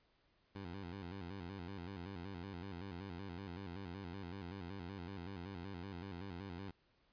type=tone with vibrato; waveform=15% pulse; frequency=92.5 Hz; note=F#2; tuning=in tune; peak=-39 dBFS; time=0.55-6.71 s; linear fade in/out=5 ms; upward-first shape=square; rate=5.3 Hz; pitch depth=110 cents each way; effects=pink hiss -75 dBFS RMS until 7.12 s + resampled to 11025 Hz